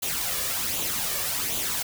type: noise with flanger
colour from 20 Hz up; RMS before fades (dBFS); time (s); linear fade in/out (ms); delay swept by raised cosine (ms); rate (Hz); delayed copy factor
white; -28; 0.02-1.83; 10; 0.28 to 1.78; 1.3; +0.55
effects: none